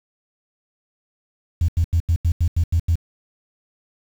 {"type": "tone bursts", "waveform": "sine", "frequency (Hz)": 83.7, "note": "E2", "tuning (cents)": 27, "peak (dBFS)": -13, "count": 9, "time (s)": [1.61, 2.956], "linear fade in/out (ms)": 5, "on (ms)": 74, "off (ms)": 85, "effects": ["tanh soft clip ceiling -10 dBFS", "7-bit"]}